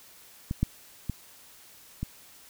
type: clicks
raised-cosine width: 5 ms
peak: -17 / -11 / -17 / -18 dBFS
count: 4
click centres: 0.511 / 0.63 / 1.097 / 2.03 s
effects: white hiss -53 dBFS RMS until 2.49 s